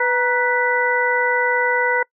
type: harmonic tone with a mistuned harmonic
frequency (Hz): 494.4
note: B4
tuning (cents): +2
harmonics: 1 / 2 / 3 / 4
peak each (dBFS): -21 / -21 / -21 / -21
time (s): 0-2.03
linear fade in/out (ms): 5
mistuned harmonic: 2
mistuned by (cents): -73
effects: noise-tail reverb RT60 0.1 s tail -25 dB re dry